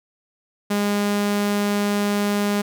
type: tone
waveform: sawtooth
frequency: 204.6 Hz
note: G#3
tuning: 26 cents flat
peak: -15 dBFS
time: 0.7-2.62 s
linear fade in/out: 10 ms
effects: none